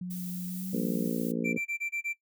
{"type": "tone with pitch glide", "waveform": "sine", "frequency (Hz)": [180, 190.7], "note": ["F#3", "G3"], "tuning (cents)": [-47, -47], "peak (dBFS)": -33, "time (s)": [0.01, 1.08], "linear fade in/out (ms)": 5, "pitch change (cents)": 100, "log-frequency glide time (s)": [0.47, 0.75]}
{"type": "noise", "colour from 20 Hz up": "violet", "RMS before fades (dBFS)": -43, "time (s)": [0.1, 1.32], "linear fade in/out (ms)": 10}
{"type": "harmonic tone", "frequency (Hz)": 57.6, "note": "A#1", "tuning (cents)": -20, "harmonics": [3, 4, 5, 6, 7, 8, 9], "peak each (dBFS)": [-35, -31, -34, -41, -40, -37, -42], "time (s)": [0.73, 1.58], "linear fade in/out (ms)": 5}
{"type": "tone bursts", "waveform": "triangle", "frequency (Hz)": 2349, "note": "D7", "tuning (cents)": 0, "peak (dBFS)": -29, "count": 6, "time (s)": [1.44, 2.134], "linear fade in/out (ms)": 20, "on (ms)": 94, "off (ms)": 26}
{"effects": ["noise-tail reverb RT60 0.1 s tail -18 dB re dry"]}